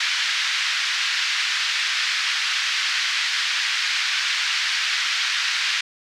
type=band-pass noise; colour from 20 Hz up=pink; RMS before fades=-23 dBFS; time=0-5.81 s; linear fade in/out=5 ms; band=1600 to 5200 Hz; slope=24 dB/octave; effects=none